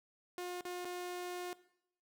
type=tone with dropouts; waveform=sawtooth; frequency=357.3 Hz; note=F4; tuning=40 cents sharp; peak=-36 dBFS; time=0.38-1.53 s; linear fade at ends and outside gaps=1 ms; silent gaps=0.609-0.652 / 0.847-0.852 s; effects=noise-tail reverb RT60 0.7 s tail -18 dB re dry